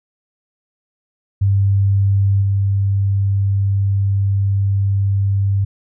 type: tone with level steps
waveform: sine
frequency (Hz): 98.8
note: G2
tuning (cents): +14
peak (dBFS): -11 / -13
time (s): 1.41-5.65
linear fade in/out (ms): 10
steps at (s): 2.41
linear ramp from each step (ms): 20
effects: none